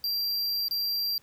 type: tone with dropouts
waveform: square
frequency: 4732 Hz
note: D8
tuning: 12 cents sharp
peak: -27 dBFS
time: 0.04-1.18 s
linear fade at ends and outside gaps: 1 ms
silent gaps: 0.683-0.71 s
effects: pink hiss -61 dBFS RMS until 1.22 s